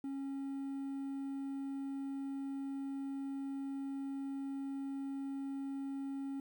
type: tone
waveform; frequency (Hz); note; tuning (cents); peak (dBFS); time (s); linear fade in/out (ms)
triangle; 274; C#4; -20; -36; 0.04-6.4; 2
effects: 11-bit